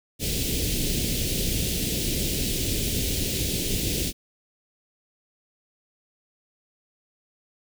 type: band-stop noise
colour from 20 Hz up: pink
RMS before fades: -26 dBFS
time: 0.19-4.13 s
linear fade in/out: 50 ms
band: 450 to 2700 Hz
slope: 24 dB/octave
effects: none